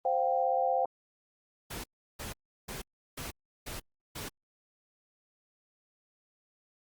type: chord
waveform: sine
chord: C suspended fourth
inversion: none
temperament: equal with one note detuned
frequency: 523.3 / 707.4 / 784 Hz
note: C5 / F5 / G5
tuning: 0 / +22 / 0 cents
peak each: -30 dBFS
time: 0.05-0.85 s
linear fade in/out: 2 ms
type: noise bursts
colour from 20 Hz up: pink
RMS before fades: -40 dBFS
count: 6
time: 1.7-4.29 s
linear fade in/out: 10 ms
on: 140 ms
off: 350 ms
effects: Opus 24 kbps